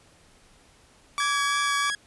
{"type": "tone with vibrato", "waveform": "sawtooth", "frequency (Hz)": 1149, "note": "D6", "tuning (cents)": -38, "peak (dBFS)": -21, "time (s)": [1.18, 1.9], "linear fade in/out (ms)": 0, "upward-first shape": "triangle", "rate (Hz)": 3, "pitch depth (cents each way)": 16}
{"type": "tone", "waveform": "sawtooth", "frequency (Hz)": 1661.2, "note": "G#6", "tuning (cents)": 0, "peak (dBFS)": -23, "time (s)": [1.2, 1.95], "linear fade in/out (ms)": 2}
{"effects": ["pink hiss -57 dBFS RMS until 2.06 s", "resampled to 24000 Hz"]}